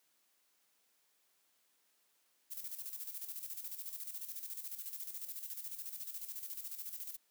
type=noise with tremolo; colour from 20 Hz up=violet; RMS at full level=-43 dBFS; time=2.5-7.17 s; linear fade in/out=20 ms; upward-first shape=square; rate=14 Hz; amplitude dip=60%; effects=white hiss -75 dBFS RMS until 7.3 s + high-pass 200 Hz 12 dB/octave